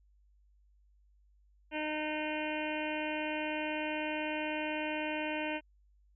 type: harmonic tone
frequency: 306 Hz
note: D#4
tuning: 29 cents flat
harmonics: 1 / 2 / 3 / 5 / 6 / 7 / 8 / 9 / 10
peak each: -38 / -39 / -41 / -44 / -47 / -46 / -43 / -43 / -48 dBFS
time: 1.71-5.61 s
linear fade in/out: 50 ms
effects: added 50 Hz sine -63 dBFS peak until 6.15 s